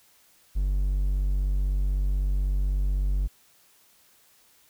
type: tone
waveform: triangle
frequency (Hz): 48.05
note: G1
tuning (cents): -34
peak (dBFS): -20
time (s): 0.55-3.28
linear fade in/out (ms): 20
effects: white hiss -60 dBFS RMS until 4.69 s